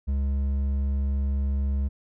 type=tone with hard clipping; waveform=triangle; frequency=69 Hz; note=C#2; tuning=7 cents flat; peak=-24 dBFS; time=0.07-1.89 s; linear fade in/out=20 ms; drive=9 dB; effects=none